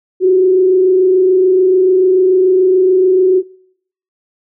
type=tone with frequency modulation; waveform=sine; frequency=372.1 Hz; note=F#4; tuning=10 cents sharp; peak=-6 dBFS; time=0.2-3.43 s; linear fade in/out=50 ms; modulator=26.9 Hz; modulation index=0.39; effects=noise-tail reverb RT60 0.7 s tail -26 dB re dry